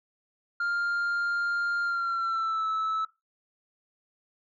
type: tone with pitch glide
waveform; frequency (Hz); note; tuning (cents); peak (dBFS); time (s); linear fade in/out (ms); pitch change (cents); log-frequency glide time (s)
sine; 1400 to 1306.2; F6 to E6; +4 to -16; -23; 0.6-3.05; 5; -120; 1.83-2.67
effects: noise-tail reverb RT60 0.2 s tail -18 dB re dry + tanh soft clip ceiling -25 dBFS